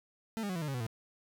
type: tone with pitch steps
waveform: 40% pulse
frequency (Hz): 223.7 / 202.8 / 183.81 / 166.62 / 151.04 / 136.91 / 124.11 / 112.5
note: A3 / G#3 / F#3 / E3 / D3 / C#3 / B2 / A2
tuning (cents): +29 / -41 / -11 / +19 / +49 / -21 / +9 / +39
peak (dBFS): -33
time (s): 0.37-0.866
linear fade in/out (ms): 0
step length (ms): 62
effects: none